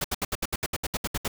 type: noise bursts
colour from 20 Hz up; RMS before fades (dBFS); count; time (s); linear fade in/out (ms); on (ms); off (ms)
pink; -28; 13; 0.01-1.28; 5; 34; 69
effects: none